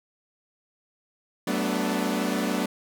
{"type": "chord", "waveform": "sawtooth", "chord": "B minor seventh", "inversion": "second", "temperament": "equal with one note detuned", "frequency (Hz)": [189.43, 220, 246.9, 293.7], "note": ["F#3", "A3", "B3", "D4"], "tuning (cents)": [41, 0, 0, 0], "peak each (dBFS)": -26, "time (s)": [1.47, 2.66], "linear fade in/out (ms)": 5, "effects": []}